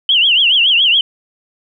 sine tone with vibrato, 3011 Hz, F#7, 30 cents sharp, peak -8 dBFS, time 0.09-1.01 s, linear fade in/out 2 ms, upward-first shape triangle, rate 7.1 Hz, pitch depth 210 cents each way, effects none

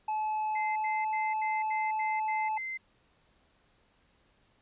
triangle tone with pitch glide, 861 to 867.5 Hz, A5 to A5, -38 to -25 cents, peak -27 dBFS, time 0.08-2.58 s, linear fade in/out 5 ms, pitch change +13 cents, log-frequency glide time 0.65-1.11 s
sine tone bursts, 2075 Hz, C7, 15 cents flat, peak -34 dBFS, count 8, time 0.55-2.776 s, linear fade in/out 10 ms, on 210 ms, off 78 ms
effects pink hiss -68 dBFS RMS until 4.61 s + resampled to 8000 Hz

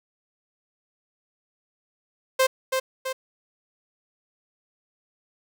sawtooth tone with echo, 523.3 Hz, C5, in tune, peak -13 dBFS, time 2.39-2.47 s, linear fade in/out 10 ms, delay 330 ms, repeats 2, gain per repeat -5 dB, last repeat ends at 3.13 s, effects none

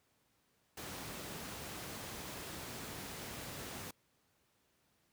pink noise, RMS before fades -45 dBFS, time 0.77-3.91 s, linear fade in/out 5 ms, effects pink hiss -75 dBFS RMS until 5.12 s + high-pass 80 Hz 12 dB/octave

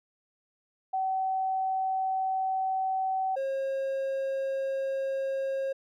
sine / triangle tone pair in turn, 761 / 539.2 Hz, F#5 / C#5, +48 / -48 cents, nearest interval tritone, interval 596 cents, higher first, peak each -26 dBFS, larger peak neither, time 0.93-3.36 / 3.36-5.73 s, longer first, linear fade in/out 10 ms, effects none

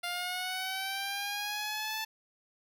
10% pulse linear sweep, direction up, 698.5 to 880 Hz, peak -25 dBFS, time 0.03-2.05 s, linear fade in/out 10 ms, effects none

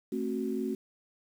sine chord, F# diminished, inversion first, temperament just, 222 / 266.4 / 370 Hz, A3 / C4 / F#4, +16 / +31 / 0 cents, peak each -34 dBFS, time 0.12-0.75 s, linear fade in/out 5 ms, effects 9-bit

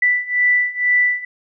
sine beating tone pair, 1975.5 / 1977.6 Hz, B6 / B6, 0 / +2 cents, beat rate 2.1 Hz, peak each -18 / -16 dBFS, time 0.02-1.25 s, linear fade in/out 5 ms, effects none

